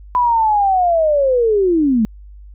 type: linear sweep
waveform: sine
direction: down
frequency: 1002 to 207.9 Hz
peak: -11 dBFS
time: 0.15-2.05 s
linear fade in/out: 0 ms
effects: added 50 Hz sine -35 dBFS peak until 2.54 s